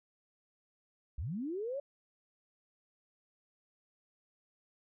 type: linear sweep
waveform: sine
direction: up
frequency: 52.5 to 579 Hz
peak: -35 dBFS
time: 1.18-1.8 s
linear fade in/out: 5 ms
effects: none